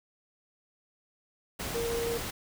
sine tone in noise, 466.2 Hz, A#4, in tune, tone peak -30 dBFS, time 1.74-2.18 s, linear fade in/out 10 ms, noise pink, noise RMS -36 dBFS, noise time 1.59-2.31 s, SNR +3 dB, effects none

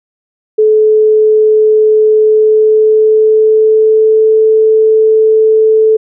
sine tone with pitch glide, 431.4 to 437.9 Hz, A4 to A4, -34 to -8 cents, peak -4 dBFS, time 0.58-5.97 s, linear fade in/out 10 ms, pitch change +26 cents, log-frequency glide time 2.19-4.33 s, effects none

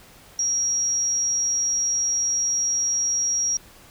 sine tone, 5660 Hz, F8, 22 cents sharp, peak -20 dBFS, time 0.39-3.57 s, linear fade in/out 2 ms, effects pink hiss -49 dBFS RMS until 3.9 s

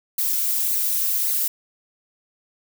violet noise with flanger, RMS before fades -22 dBFS, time 0.18-1.48 s, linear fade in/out 5 ms, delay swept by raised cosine 0.45 to 4.55 ms, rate 1.8 Hz, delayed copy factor +0.7, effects none

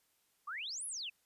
sine exponential two-way sweep, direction up then down, 1102 to 11340 to 2465 Hz, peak -39 dBFS, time 0.47-1.1 s, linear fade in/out 10 ms, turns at 0.86 s, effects white hiss -75 dBFS RMS until 1.25 s + resampled to 32000 Hz

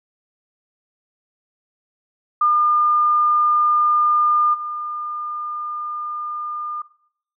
sine tone with level steps, 1208 Hz, D6, 48 cents sharp, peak -13 / -24 dBFS, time 2.41-6.82 s, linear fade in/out 5 ms, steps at 4.53 s, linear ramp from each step 20 ms, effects noise-tail reverb RT60 0.6 s tail -18 dB re dry

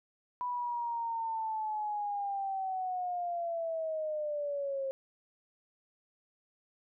sine linear sweep, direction down, 990 to 533 Hz, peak -32 dBFS, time 0.41-4.91 s, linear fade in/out 0 ms, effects none

